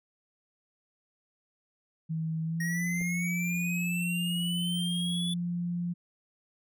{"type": "tone with pitch glide", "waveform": "sine", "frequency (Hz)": [160.7, 174.24], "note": ["E3", "F3"], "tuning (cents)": [-44, -4], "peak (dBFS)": -29, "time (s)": [2.09, 5.94], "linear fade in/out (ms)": 20, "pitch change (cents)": 140, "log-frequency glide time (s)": [2.43, 2.84]}
{"type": "linear sweep", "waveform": "square", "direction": "up", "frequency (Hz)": [1864.7, 3463], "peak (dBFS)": -33, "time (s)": [2.6, 5.34], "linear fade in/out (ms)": 5}
{"type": "clicks", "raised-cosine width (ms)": 2, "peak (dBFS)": -34, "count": 2, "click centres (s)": [3.009, 3.018]}
{"effects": []}